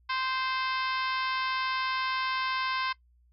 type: harmonic tone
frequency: 521 Hz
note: C5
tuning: 7 cents flat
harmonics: 2 / 3 / 4 / 5 / 6 / 7 / 8 / 9 / 10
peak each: -31 / -35 / -37 / -39 / -41 / -42 / -43 / -44 / -45 dBFS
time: 0.09-2.93 s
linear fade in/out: 10 ms
effects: noise-tail reverb RT60 0.1 s tail -19 dB re dry + added 60 Hz sine -60 dBFS peak until 3.32 s